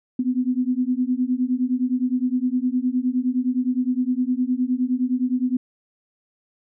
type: beating tone pair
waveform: sine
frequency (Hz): 247.3 / 257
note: B3 / C4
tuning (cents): +3 / -31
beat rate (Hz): 9.7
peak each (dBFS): -22 / -22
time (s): 0.19-5.57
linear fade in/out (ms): 5
effects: none